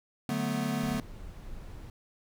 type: chord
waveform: square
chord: B minor seventh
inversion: first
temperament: equal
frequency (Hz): 146.83 / 185 / 220 / 246.9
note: D3 / F#3 / A3 / B3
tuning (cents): 0 / 0 / 0 / 0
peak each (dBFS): -36 / -39 / -34 / -34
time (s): 0.29-1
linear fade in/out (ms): 2
type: noise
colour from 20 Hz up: brown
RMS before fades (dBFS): -43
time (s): 0.83-1.9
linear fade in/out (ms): 2
effects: none